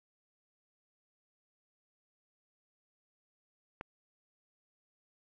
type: click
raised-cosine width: 0.5 ms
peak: -25 dBFS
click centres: 3.811 s
effects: none